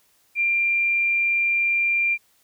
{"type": "tone", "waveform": "sine", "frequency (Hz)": 2381, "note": "D7", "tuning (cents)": 23, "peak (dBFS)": -18, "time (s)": [0.35, 2.18], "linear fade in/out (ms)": 50, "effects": ["white hiss -62 dBFS RMS until 2.43 s"]}